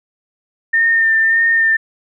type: tone with vibrato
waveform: sine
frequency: 1811 Hz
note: A6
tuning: 49 cents sharp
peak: -10 dBFS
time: 0.73-1.77 s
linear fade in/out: 10 ms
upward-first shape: sine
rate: 1.7 Hz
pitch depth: 21 cents each way
effects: none